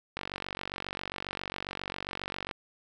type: click train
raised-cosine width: 0.3 ms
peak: -18 dBFS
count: 112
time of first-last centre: 0.17-2.512 s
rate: 47.4 Hz
effects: none